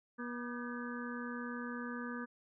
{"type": "harmonic tone with a mistuned harmonic", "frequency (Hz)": 241.4, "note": "B3", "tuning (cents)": -39, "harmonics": [1, 2, 4, 5, 6, 7], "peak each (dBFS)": [-41, -48, -52, -48, -48, -49], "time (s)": [0.18, 2.26], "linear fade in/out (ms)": 20, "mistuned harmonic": 6, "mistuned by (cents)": 96, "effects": []}